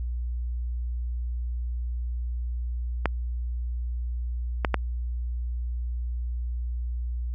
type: clicks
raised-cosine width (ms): 0.5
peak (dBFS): -7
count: 3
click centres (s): 3.057 / 4.648 / 4.743
effects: added 60 Hz sine -27 dBFS peak until 7.34 s